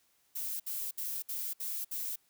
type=noise bursts; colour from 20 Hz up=violet; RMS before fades=-37 dBFS; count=6; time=0.35-2.16 s; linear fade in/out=10 ms; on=250 ms; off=62 ms; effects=white hiss -71 dBFS RMS until 2.29 s